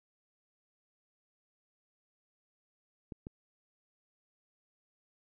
clicks, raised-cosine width 3 ms, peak -29 dBFS, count 2, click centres 3.122 / 3.269 s, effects none

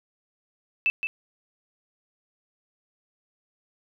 sine tone with echo, 2637 Hz, E7, in tune, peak -19 dBFS, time 0.86-0.9 s, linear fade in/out 0 ms, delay 170 ms, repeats 1, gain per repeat -6 dB, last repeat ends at 1.07 s, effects none

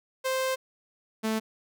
sawtooth tone pair in turn, 523 / 219.9 Hz, C5 / A3, -1 / -1 cents, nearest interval octave + minor third, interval 1500 cents, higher first, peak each -22 / -22 dBFS, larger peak neither, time 0.24-0.56 / 1.23-1.4 s, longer first, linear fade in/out 20 ms, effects none

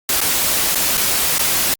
white noise with dropouts, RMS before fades -17 dBFS, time 0.09-1.74 s, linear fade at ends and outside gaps 2 ms, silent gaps 0.206-0.213 / 0.748-0.755 / 0.972-0.976 / 1.383-1.392 s, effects Opus 48 kbps

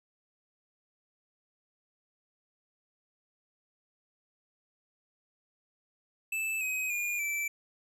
square tone with pitch steps, 2632 / 2526 / 2425 / 2327 Hz, E7 / D#7 / D#7 / D7, -3 / +26 / -45 / -17 cents, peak -31 dBFS, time 6.32-7.48 s, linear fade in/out 5 ms, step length 290 ms, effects none

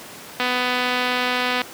click train, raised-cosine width 0.3 ms, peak -6 dBFS, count 304, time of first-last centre 0.4-1.617 s, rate 249 Hz, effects pink hiss -38 dBFS RMS until 1.73 s + high-pass 200 Hz 12 dB/octave

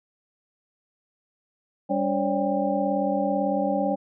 sine tone cluster, 197.9 / 285.6 / 541 / 579 / 796 Hz, G3 / D4 / C#5 / D5 / G5, +17 / -48 / -42 / -25 / +26 cents, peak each -28 dBFS, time 1.89-3.96 s, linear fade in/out 20 ms, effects none

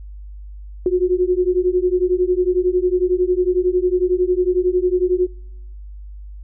sine beating tone pair, 357.5 / 368.5 Hz, F4 / F#4, +41 / -7 cents, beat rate 11 Hz, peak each -17 dBFS, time 0.86-5.27 s, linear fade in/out 2 ms, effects noise-tail reverb RT60 1.0 s tail -26 dB re dry + added 50 Hz sine -32 dBFS peak until 6.43 s

